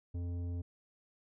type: tone with tanh clipping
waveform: sine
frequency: 87.31 Hz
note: F2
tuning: in tune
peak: -37 dBFS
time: 0.14-0.62 s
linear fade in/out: 10 ms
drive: 11 dB
effects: none